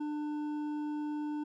sine tone with hard clipping, 298.5 Hz, D4, 28 cents sharp, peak -35 dBFS, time 0-1.44 s, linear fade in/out 10 ms, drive 7 dB, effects none

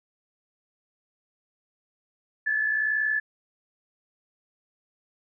sine tone pair together, 1674 / 1735 Hz, G#6 / A6, +13 / -25 cents, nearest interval minor second, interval 62 cents, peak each -31 / -23 dBFS, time 2.46-3.2 s, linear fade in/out 10 ms, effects none

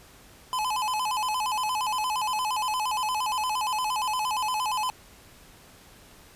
square tone with vibrato, 932.3 Hz, A#5, in tune, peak -26 dBFS, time 0.53-4.9 s, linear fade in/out 0 ms, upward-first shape square, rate 8.6 Hz, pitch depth 150 cents each way, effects pink hiss -52 dBFS RMS until 6.35 s + resampled to 32000 Hz

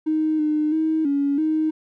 triangle tone with pitch steps, 312 / 304 / 316.8 / 282.2 / 312.8 Hz, D#4 / D#4 / D#4 / C#4 / D#4, +5 / -40 / +31 / +31 / +9 cents, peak -14 dBFS, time 0.06-1.71 s, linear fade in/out 20 ms, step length 330 ms, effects tanh soft clip ceiling -16 dBFS

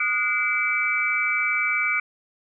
sine tone cluster, 1238 / 1455 / 2069 / 2306 Hz, D#6 / F#6 / C7 / D7, -9 / -29 / -20 / -32 cents, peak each -30 / -27 / -30 / -22 dBFS, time 0-2 s, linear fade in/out 5 ms, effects none

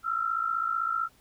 sine tone pair together, 1311.3 / 1367 Hz, E6 / F6, -9 / -37 cents, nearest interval minor second, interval 72 cents, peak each -30 / -28 dBFS, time 0.03-1.09 s, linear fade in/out 50 ms, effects pink hiss -62 dBFS RMS until 1.2 s

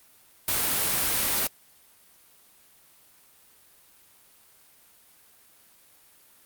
white noise, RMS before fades -25 dBFS, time 0.48-1.47 s, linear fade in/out 2 ms, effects white hiss -57 dBFS RMS until 6.45 s + Opus 32 kbps

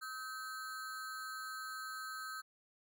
square ring-modulated tone, 1414 Hz, F6, 21 cents sharp, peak -40 dBFS, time 0.01-2.42 s, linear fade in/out 20 ms, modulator 136 Hz, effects none

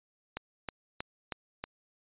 click train, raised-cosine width 0.3 ms, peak -19 dBFS, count 5, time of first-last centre 0.37-1.64 s, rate 3.15 Hz, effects resampled to 8000 Hz

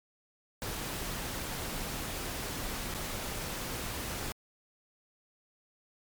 pink noise with dropouts, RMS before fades -37 dBFS, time 0.62-4.32 s, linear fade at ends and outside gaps 0 ms, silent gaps 2.94-2.947 s, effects MP3 96 kbps

